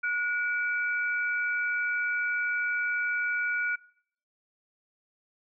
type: tone pair together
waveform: sine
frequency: 1452.7 / 2306 Hz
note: F#6 / D7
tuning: -32 / -32 cents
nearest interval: minor sixth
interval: 800 cents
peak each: -27 / -33 dBFS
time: 0.03-3.76 s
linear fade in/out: 10 ms
effects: noise-tail reverb RT60 0.6 s tail -21 dB re dry